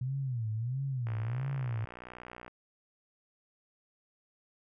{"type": "tone with vibrato", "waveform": "sine", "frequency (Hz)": 122.2, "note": "B2", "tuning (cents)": -18, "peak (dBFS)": -31, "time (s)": [0.01, 1.85], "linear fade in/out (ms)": 5, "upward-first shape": "sine", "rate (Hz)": 1.5, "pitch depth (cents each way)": 210}
{"type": "click train", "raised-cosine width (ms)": 0.5, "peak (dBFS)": -30, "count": 87, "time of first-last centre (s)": [1.07, 2.48], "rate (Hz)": 61}
{"effects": []}